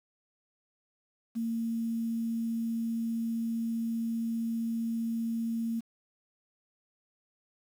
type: tone with quantisation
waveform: sine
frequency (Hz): 228.8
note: A#3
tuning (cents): -32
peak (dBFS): -29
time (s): 1.35-5.81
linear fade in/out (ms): 20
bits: 9
effects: none